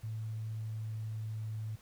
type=tone with pitch glide; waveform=sine; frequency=110.3 to 109.16 Hz; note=A2 to A2; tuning=+5 to -13 cents; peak=-36 dBFS; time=0.03-1.76 s; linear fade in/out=10 ms; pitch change=-18 cents; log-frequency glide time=0.19-1.57 s; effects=pink hiss -62 dBFS RMS until 1.81 s